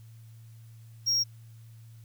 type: tone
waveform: triangle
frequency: 5590 Hz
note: F8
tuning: 1 cent sharp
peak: -22 dBFS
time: 1.06-1.24 s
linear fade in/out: 20 ms
effects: added 113 Hz sine -47 dBFS peak until 2.04 s + white hiss -65 dBFS RMS until 2.04 s